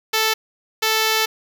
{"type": "tone pair in turn", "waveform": "5% pulse", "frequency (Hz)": [440, 440], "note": ["A4", "A4"], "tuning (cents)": [0, 0], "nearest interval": "unison", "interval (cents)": 0, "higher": "neither", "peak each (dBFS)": -5, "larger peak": "neither", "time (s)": [[0.13, 0.34], [0.82, 1.26]], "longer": "second", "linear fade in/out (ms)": 10, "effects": []}